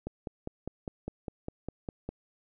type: click train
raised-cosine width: 2 ms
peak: -22 dBFS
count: 11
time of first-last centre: 0.07-2.09 s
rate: 4.95 Hz
effects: none